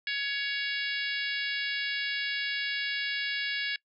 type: harmonic tone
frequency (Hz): 560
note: C#5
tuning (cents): +18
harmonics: 3 / 4 / 5 / 6 / 7 / 8 / 9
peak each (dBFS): -33 / -35 / -37 / -39 / -40 / -41 / -42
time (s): 0.07-3.76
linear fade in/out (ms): 2
effects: noise-tail reverb RT60 0.1 s tail -23 dB re dry